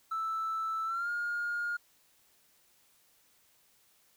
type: tone with pitch glide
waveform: triangle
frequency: 1318.5 to 1421.3 Hz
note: E6 to F6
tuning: 0 to +30 cents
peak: -28 dBFS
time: 0.11-1.77 s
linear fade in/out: 10 ms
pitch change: +130 cents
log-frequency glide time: 0.85-1.1 s
effects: tanh soft clip ceiling -28 dBFS + white hiss -67 dBFS RMS until 4.16 s